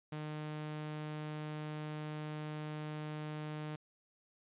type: tone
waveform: sawtooth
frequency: 152.4 Hz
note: D#3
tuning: 36 cents flat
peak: -36 dBFS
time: 0.12-3.76 s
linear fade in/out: 5 ms
effects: resampled to 8000 Hz